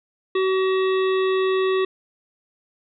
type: harmonic tone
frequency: 378.5 Hz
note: F#4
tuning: 39 cents sharp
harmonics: 1 / 3 / 5 / 7 / 9 / 10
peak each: -18 / -28 / -32 / -35 / -37 / -38 dBFS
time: 0.35-1.85 s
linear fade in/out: 5 ms
effects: none

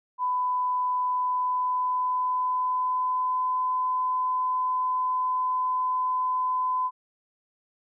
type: tone with pitch glide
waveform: sine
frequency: 1000 to 1013.4 Hz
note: B5 to B5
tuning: +21 to +44 cents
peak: -23 dBFS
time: 0.18-6.91 s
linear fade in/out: 50 ms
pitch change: +23 cents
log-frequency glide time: 1.07-3.56 s
effects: none

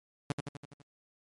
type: tone with echo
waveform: sawtooth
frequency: 143.2 Hz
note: D3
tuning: 43 cents flat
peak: -25 dBFS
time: 0.3-0.32 s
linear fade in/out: 2 ms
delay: 83 ms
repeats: 6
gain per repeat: -4 dB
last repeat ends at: 0.818 s
effects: MP3 48 kbps

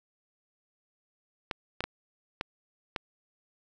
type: clicks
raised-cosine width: 0.3 ms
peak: -15 dBFS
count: 5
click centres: 1.512 / 1.806 / 1.84 / 2.411 / 2.962 s
effects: none

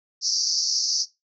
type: band-pass noise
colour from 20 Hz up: white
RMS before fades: -24 dBFS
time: 0.21-1.06 s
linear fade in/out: 50 ms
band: 4600 to 6000 Hz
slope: 96 dB/octave
effects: noise-tail reverb RT60 0.2 s tail -17 dB re dry

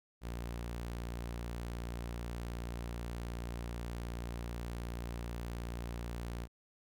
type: tone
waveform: sawtooth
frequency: 58.7 Hz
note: A#1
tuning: 13 cents sharp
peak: -35 dBFS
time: 0.21-6.48 s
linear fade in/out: 50 ms
effects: none

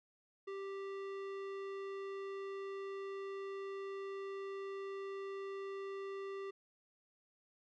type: tone with low-pass filter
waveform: square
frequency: 392 Hz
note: G4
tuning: in tune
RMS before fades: -44 dBFS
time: 0.47-6.51 s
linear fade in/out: 10 ms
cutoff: 2700 Hz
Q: 0.67
effects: none

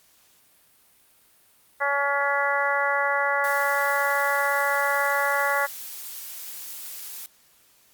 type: harmonic tone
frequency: 282.1 Hz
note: C#4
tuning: 30 cents sharp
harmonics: 2 / 3 / 4 / 5 / 6 / 7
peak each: -28 / -28 / -28 / -28 / -28 / -28 dBFS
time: 1.8-5.67 s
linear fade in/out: 20 ms
type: noise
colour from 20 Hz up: blue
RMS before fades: -37 dBFS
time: 3.44-7.26 s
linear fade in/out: 0 ms
effects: white hiss -59 dBFS RMS until 7.93 s + Opus 48 kbps

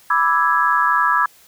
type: chord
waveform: sine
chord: E dominant seventh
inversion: second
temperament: equal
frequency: 987.8 / 1174.7 / 1318.5 / 1661.2 Hz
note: B5 / D6 / E6 / G#6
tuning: 0 / 0 / 0 / 0 cents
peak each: -19 dBFS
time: 0.1-1.26 s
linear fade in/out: 5 ms
effects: white hiss -50 dBFS RMS until 1.47 s

